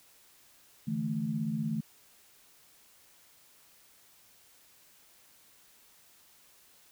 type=chord; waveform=sine; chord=D suspended second; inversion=none; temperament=equal with one note detuned; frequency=146.83 / 163.11 / 220 Hz; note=D3 / E3 / A3; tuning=0 / -18 / 0 cents; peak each=-37 / -35 / -32 dBFS; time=0.87-1.81 s; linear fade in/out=10 ms; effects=white hiss -61 dBFS RMS until 6.91 s